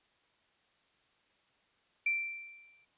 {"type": "tone with exponential decay", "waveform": "sine", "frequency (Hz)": 2349, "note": "D7", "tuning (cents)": 0, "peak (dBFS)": -26, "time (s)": [2.06, 2.85], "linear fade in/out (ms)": 5, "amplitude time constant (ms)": 170, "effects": ["white hiss -71 dBFS RMS until 2.97 s", "resampled to 8000 Hz"]}